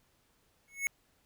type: tone with exponential growth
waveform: square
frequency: 2200 Hz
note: C#7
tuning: 14 cents flat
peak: -26 dBFS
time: 0.68-0.87 s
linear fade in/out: 0 ms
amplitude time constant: 41 ms
effects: pink hiss -71 dBFS RMS until 1.25 s